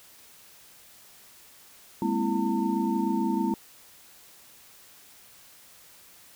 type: tone cluster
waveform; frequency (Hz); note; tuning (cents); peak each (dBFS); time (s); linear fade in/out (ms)
sine; 203.6 / 230.2 / 259.7 / 331.5 / 904; G#3 / A#3 / C4 / E4 / A5; -34 / -22 / -13 / +10 / +47; -29 / -30 / -31 / -29 / -32; 2.02-3.54; 2
effects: white hiss -53 dBFS RMS until 6.35 s